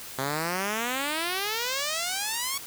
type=exponential sweep; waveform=5% pulse; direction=up; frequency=130.81 to 1130 Hz; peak=-16 dBFS; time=0.18-2.58 s; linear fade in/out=5 ms; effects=white hiss -41 dBFS RMS until 2.66 s